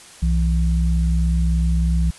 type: tone pair together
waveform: sine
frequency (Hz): 63.3 / 166.95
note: B1 / E3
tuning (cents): +43 / +22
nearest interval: octave + perfect fourth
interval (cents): 1679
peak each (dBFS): -16 / -21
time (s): 0.22-2.11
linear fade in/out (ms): 10
effects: white hiss -43 dBFS RMS until 2.18 s + resampled to 24000 Hz